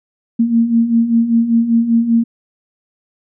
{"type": "beating tone pair", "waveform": "sine", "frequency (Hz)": [227.4, 232.5], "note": ["A#3", "A#3"], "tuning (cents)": [-43, -4], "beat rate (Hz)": 5.1, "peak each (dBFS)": [-17, -11], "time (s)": [0.39, 2.24], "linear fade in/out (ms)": 10, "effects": []}